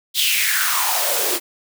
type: noise with high-pass filter sweep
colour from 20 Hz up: white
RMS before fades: -19 dBFS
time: 0.14-1.4 s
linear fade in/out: 50 ms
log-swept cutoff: 3600 to 330 Hz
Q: 4.8
effects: none